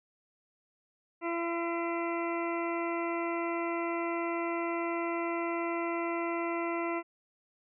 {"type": "harmonic tone", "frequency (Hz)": 338.6, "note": "E4", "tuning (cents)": 46, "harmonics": [1, 2, 3, 4, 6, 7, 8], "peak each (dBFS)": [-33, -37, -38, -41, -41, -45, -47], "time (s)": [1.21, 7.03], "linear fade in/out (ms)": 50, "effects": []}